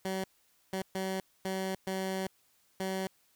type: tone bursts at uneven times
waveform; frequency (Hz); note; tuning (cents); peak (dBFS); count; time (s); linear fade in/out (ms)
15% pulse; 190; F#3; +46; -26; 6; 0.05-0.24 / 0.73-0.82 / 0.95-1.2 / 1.45-1.75 / 1.87-2.27 / 2.8-3.07; 2
effects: white hiss -69 dBFS RMS until 3.35 s